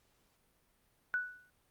sine tone with exponential decay, 1480 Hz, F#6, in tune, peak -28 dBFS, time 1.14-1.5 s, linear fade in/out 0 ms, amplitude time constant 78 ms, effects pink hiss -73 dBFS RMS until 1.7 s + Opus 48 kbps

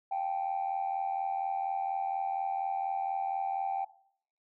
sine tone with amplitude modulation, 780 Hz, G5, 9 cents flat, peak -25 dBFS, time 0.11-3.85 s, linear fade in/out 10 ms, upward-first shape sine, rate 84.2 Hz, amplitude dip 75%, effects noise-tail reverb RT60 0.6 s tail -18 dB re dry + tanh soft clip ceiling -25 dBFS

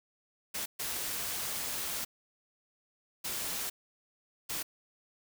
white noise bursts at uneven times, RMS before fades -36 dBFS, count 4, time 0.54-0.66 / 0.79-2.05 / 3.24-3.7 / 4.49-4.63 s, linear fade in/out 10 ms, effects none

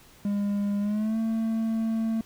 triangle tone with pitch glide, 203 to 223.9 Hz, G#3 to A3, -39 to +30 cents, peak -22 dBFS, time 0.25-2.21 s, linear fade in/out 2 ms, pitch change +169 cents, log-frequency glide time 0.8-1.18 s, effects pink hiss -54 dBFS RMS until 2.25 s

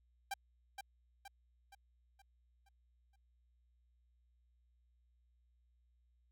sawtooth tone with echo, 789 Hz, G5, 11 cents sharp, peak -34 dBFS, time 0.31-0.34 s, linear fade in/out 5 ms, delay 470 ms, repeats 6, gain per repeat -6 dB, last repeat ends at 3.16 s, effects added 60 Hz sine -70 dBFS peak until 6.31 s

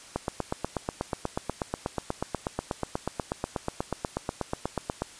click train, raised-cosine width 1 ms, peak -13 dBFS, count 41, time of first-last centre 0.16-5.02 s, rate 8.23 Hz, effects white hiss -48 dBFS RMS until 5.19 s + resampled to 22050 Hz

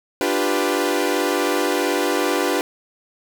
sawtooth chord, G dominant seventh, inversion second, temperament equal, 293.7 / 349.2 / 392 / 493.9 Hz, D4 / F4 / G4 / B4, 0 / 0 / 0 / 0 cents, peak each -20 dBFS, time 0.21-2.61 s, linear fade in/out 0 ms, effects none

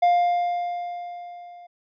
triangle tone with level ramp, 703 Hz, F5, 11 cents sharp, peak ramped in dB -12 to -40 dBFS, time 0.02-1.67 s, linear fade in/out 10 ms, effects resampled to 11025 Hz

